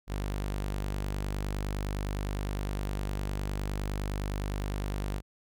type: tone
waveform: sawtooth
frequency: 49.78 Hz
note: G1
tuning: 27 cents sharp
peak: -27 dBFS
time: 0.07-5.22 s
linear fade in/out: 50 ms
effects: none

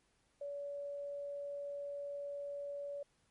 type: tone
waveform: sine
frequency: 570 Hz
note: C#5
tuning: 48 cents sharp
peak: -40 dBFS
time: 0.41-3.03 s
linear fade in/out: 5 ms
effects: pink hiss -75 dBFS RMS until 3.3 s + MP3 48 kbps

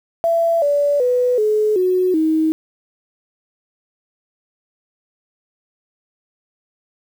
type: tone with pitch steps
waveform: sine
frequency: 670 / 576.6 / 496.2 / 427 / 367.4 / 316.2 Hz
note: E5 / D5 / B4 / G#4 / F#4 / D#4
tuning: +28 / -32 / +8 / +48 / -12 / +28 cents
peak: -13 dBFS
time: 0.24-2.52 s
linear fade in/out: 0 ms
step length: 380 ms
effects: 7-bit

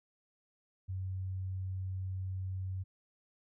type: tone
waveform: sine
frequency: 94 Hz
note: F#2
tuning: 28 cents sharp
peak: -35 dBFS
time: 0.88-2.84 s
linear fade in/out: 20 ms
effects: none

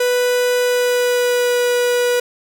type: tone with pitch glide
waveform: 45% pulse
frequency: 493.9 to 488.2 Hz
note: B4 to B4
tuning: 0 to -20 cents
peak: -14 dBFS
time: 0-2.2 s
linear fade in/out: 5 ms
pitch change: -20 cents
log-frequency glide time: 0.6-1.67 s
effects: none

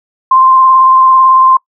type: tone with vibrato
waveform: sine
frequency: 1046.5 Hz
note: C6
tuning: in tune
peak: -3 dBFS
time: 0.31-1.57 s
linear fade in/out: 5 ms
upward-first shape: sine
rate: 18 Hz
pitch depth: 16 cents each way
effects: noise-tail reverb RT60 0.1 s tail -24 dB re dry

